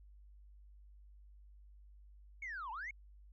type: linear two-way sweep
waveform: sine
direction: down then up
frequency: 2248 to 842 to 2248 Hz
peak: -40 dBFS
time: 2.42-2.91 s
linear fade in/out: 5 ms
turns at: 2.71 s
effects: tanh soft clip ceiling -38 dBFS + added 50 Hz sine -56 dBFS peak until 3.32 s